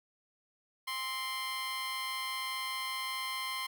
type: tone with amplitude modulation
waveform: 15% pulse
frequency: 1046.5 Hz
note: C6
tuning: in tune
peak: -26 dBFS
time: 0.87-3.67 s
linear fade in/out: 10 ms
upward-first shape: sine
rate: 245 Hz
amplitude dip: 50%
effects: none